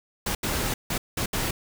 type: noise bursts at uneven times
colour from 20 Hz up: pink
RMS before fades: -27 dBFS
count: 5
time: 0.26-0.35 / 0.43-0.74 / 0.9-0.98 / 1.17-1.26 / 1.33-1.51 s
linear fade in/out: 5 ms
effects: none